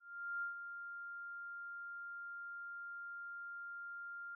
sine tone with ADSR envelope, 1396.9 Hz, F6, in tune, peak -37 dBFS, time 0-4.35 s, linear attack 420 ms, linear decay 120 ms, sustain -8 dB, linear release 3 ms, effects none

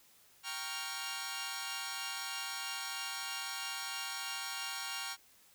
10% pulse chord, G half-diminished seventh, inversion none, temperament equal, 784 / 932.3 / 1108.7 / 1396.9 Hz, G5 / Bb5 / Db6 / F6, 0 / 0 / 0 / 0 cents, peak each -37 / -37 / -36 / -34 dBFS, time 0.43-5.17 s, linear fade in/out 50 ms, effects white hiss -64 dBFS RMS until 5.54 s

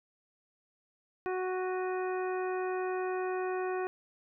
harmonic tone with a mistuned harmonic, 370 Hz, F#4, in tune, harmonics 1 / 2 / 3 / 4 / 5 / 7, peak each -32 / -38 / -42 / -44 / -46 / -49 dBFS, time 1.26-3.87 s, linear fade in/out 0 ms, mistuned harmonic 7, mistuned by -76 cents, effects none

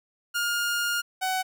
sawtooth tone pair in turn, 1416 / 750.1 Hz, F6 / F#5, +23 / +23 cents, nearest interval major seventh, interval 1100 cents, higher first, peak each -21 dBFS, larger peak neither, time 0.34-1.02 / 1.21-1.43 s, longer first, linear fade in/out 20 ms, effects none

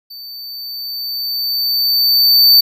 square tone with level ramp, 4563 Hz, C#8, 49 cents sharp, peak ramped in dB -31 to -5 dBFS, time 0.1-2.61 s, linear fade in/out 10 ms, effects none

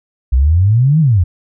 sine exponential two-way sweep, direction up then down, 59.7 to 164.81 to 80.7 Hz, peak -7 dBFS, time 0.32-1.24 s, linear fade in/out 10 ms, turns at 1 s, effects none

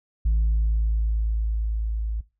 sine tone with level ramp, 54.5 Hz, A1, 16 cents flat, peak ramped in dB -15 to -24 dBFS, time 0.25-2.21 s, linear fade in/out 10 ms, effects noise-tail reverb RT60 0.3 s tail -21 dB re dry + tanh soft clip ceiling -16 dBFS

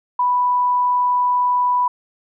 sine tone, 987.8 Hz, B5, in tune, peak -14 dBFS, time 0.19-1.88 s, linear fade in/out 5 ms, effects none

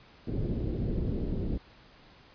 pink low-pass noise, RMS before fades -31 dBFS, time 0.27-1.58 s, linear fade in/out 5 ms, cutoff 420 Hz, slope 24 dB/octave, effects pink hiss -56 dBFS RMS until 2.34 s + resampled to 11025 Hz

